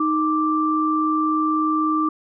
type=tone pair together; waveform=sine; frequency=311.1 / 1174.7 Hz; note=D#4 / D6; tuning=0 / 0 cents; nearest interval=octave + major seventh; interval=2300 cents; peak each=-20 dBFS; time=0-2.09 s; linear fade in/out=5 ms; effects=none